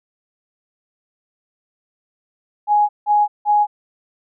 sine tone bursts, 833 Hz, G#5, 5 cents sharp, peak -11 dBFS, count 3, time 2.67-3.67 s, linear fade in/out 50 ms, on 220 ms, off 170 ms, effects none

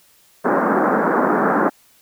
pink band-pass noise, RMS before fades -17 dBFS, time 0.44-1.7 s, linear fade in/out 20 ms, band 190 to 1600 Hz, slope 48 dB/octave, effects white hiss -54 dBFS RMS until 2.01 s

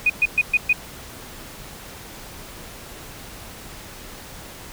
sine tone bursts, 2478 Hz, D#7, 8 cents flat, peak -13 dBFS, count 5, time 0.06-0.73 s, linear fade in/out 5 ms, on 38 ms, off 120 ms, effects pink hiss -39 dBFS RMS until 4.72 s

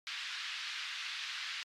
white band-pass noise, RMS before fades -41 dBFS, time 0.07-1.63 s, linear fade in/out 0 ms, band 1400 to 4200 Hz, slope 24 dB/octave, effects MP3 64 kbps

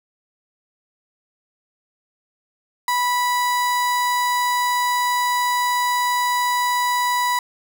35% pulse tone, 983 Hz, B5, 8 cents flat, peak -16 dBFS, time 2.88-7.39 s, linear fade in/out 2 ms, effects none

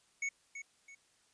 square tone with echo, 2217 Hz, C#7, in tune, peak -34 dBFS, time 0.22-0.29 s, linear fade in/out 5 ms, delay 330 ms, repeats 2, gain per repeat -9 dB, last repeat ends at 0.95 s, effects white hiss -70 dBFS RMS until 1.33 s + resampled to 22050 Hz

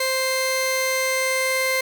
sawtooth tone pair together, 523.3 / 2093 Hz, C5 / C7, 0 / 0 cents, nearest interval 2 octaves, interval 2400 cents, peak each -19 dBFS, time 0-1.81 s, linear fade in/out 5 ms, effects none

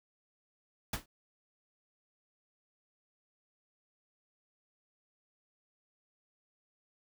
pink noise with exponential decay, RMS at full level -30 dBFS, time 0.93-1.06 s, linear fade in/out 5 ms, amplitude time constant 27 ms, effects none

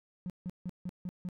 triangle tone bursts, 180.2 Hz, F#3, 45 cents flat, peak -31 dBFS, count 6, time 0.26-1.288 s, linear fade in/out 0 ms, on 38 ms, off 160 ms, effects tanh soft clip ceiling -31 dBFS

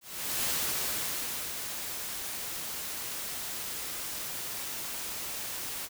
white noise with ADSR envelope, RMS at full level -30 dBFS, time 0.01-5.89 s, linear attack 420 ms, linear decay 1100 ms, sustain -7 dB, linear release 44 ms, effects none

